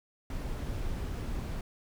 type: noise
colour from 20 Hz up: brown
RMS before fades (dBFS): -35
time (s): 0.3-1.61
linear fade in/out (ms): 2
effects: none